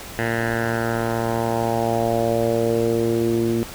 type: tone with low-pass filter sweep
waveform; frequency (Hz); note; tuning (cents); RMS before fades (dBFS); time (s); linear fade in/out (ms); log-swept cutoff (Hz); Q
10% pulse; 115.5; A#2; -16; -21; 0.19-3.63; 0; 2000 to 300; 3
effects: pink hiss -36 dBFS RMS until 3.74 s